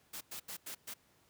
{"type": "noise bursts at uneven times", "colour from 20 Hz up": "white", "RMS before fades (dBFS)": -44, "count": 5, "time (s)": [[0.13, 0.21], [0.31, 0.4], [0.48, 0.57], [0.66, 0.75], [0.87, 0.94]], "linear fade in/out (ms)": 10, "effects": ["pink hiss -69 dBFS RMS until 1.29 s", "high-pass 80 Hz 12 dB/octave"]}